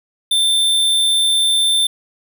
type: tone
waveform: square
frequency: 3562 Hz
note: A7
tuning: 21 cents sharp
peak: -13 dBFS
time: 0.31-1.87 s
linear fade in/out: 5 ms
effects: none